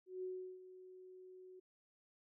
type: tone with ADSR envelope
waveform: sine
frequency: 370 Hz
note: F#4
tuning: in tune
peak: -40 dBFS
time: 0.06-1.6 s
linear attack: 170 ms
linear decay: 360 ms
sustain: -14 dB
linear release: 9 ms
effects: none